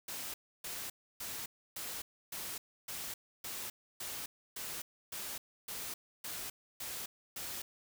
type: noise bursts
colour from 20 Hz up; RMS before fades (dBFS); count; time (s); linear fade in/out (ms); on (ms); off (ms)
white; -42; 14; 0.08-7.62; 5; 260; 300
effects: none